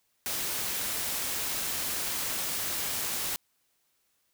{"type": "noise", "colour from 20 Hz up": "white", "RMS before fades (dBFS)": -32, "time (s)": [0.26, 3.36], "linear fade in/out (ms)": 0, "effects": ["white hiss -73 dBFS RMS until 4.33 s"]}